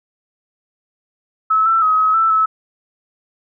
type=tone with pitch steps; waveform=sine; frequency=1297 / 1335 / 1269 / 1277 / 1326 / 1299 Hz; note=E6 / E6 / D#6 / D#6 / E6 / E6; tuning=-28 / +22 / +34 / +45 / +10 / -26 cents; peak=-11 dBFS; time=1.5-2.46 s; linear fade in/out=10 ms; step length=160 ms; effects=none